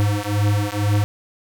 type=beating tone pair; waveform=square; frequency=102.2 / 104.3 Hz; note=G#2 / G#2; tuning=-27 / +8 cents; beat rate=2.1 Hz; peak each=-21 / -21 dBFS; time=0-1.04 s; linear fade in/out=0 ms; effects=none